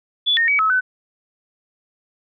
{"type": "tone with pitch steps", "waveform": "sine", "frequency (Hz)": [3444, 1842, 2271, 1291, 1509], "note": ["A7", "A#6", "C#7", "E6", "F#6"], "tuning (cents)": [-38, -21, 41, -37, 34], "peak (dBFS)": -14, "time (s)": [0.26, 0.81], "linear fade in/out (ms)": 20, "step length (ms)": 110, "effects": []}